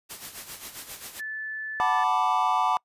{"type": "noise with tremolo", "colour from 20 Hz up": "white", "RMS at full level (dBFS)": -37, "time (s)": [0.09, 1.21], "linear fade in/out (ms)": 20, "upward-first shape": "sine", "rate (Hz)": 7.5, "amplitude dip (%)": 65}
{"type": "tone", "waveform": "sine", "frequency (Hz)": 1745, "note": "A6", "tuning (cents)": -15, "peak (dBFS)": -31, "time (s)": [1.19, 2.04], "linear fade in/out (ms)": 10}
{"type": "chord", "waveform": "triangle", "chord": "B minor seventh", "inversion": "second", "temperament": "equal", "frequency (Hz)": [740, 880, 987.8, 1174.7], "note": ["F#5", "A5", "B5", "D6"], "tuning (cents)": [0, 0, 0, 0], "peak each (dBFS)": -25, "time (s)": [1.8, 2.77], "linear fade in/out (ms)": 0}
{"effects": ["noise-tail reverb RT60 0.1 s tail -26 dB re dry", "resampled to 32000 Hz"]}